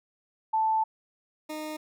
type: tone pair in turn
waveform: sine / 20% pulse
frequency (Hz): 880 / 307.8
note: A5 / D#4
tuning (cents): 0 / -19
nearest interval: octave + tritone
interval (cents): 1819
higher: first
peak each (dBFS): -22 / -29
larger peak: first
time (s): 0.53-0.84 / 1.49-1.77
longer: first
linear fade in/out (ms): 10
effects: none

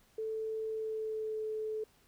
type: tone with pitch glide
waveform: sine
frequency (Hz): 440 to 433.9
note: A4 to A4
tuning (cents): 0 to -24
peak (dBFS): -34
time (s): 0.18-1.84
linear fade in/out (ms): 5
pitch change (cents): -24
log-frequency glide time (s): 0.69-1.43
effects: pink hiss -67 dBFS RMS until 2.07 s

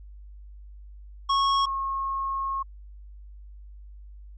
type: tone pair in turn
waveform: square / sine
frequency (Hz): 1100 / 1085.5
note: C#6 / C#6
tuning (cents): -14 / -37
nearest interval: unison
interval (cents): 23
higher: first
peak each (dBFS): -21 / -26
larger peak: first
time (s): 1.29-1.66 / 1.66-2.63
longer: second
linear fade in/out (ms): 10
effects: added 50 Hz sine -42 dBFS peak until 4.37 s + resampled to 16000 Hz

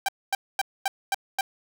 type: tone bursts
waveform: sawtooth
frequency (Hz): 784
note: G5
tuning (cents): 0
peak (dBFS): -18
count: 6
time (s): 0.06-1.41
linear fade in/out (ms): 2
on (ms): 25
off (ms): 240
effects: none

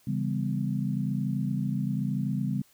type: chord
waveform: sine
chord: C# half-diminished seventh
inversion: none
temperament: just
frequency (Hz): 138.59 / 166.31 / 199.57 / 249.5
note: C#3 / E3 / G3 / B3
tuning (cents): 0 / +16 / +31 / +18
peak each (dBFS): -30 / -35 / -30 / -34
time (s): 0.07-2.62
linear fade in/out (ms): 5
effects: white hiss -62 dBFS RMS until 2.73 s

